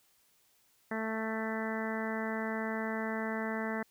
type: harmonic tone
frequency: 221.1 Hz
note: A3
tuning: 9 cents sharp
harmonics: 1 / 2 / 3 / 4 / 5 / 6 / 7 / 8 / 9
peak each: -36 / -40 / -41 / -43 / -46 / -46 / -45 / -42 / -44 dBFS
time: 0.91-3.83 s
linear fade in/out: 5 ms
effects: white hiss -69 dBFS RMS until 3.9 s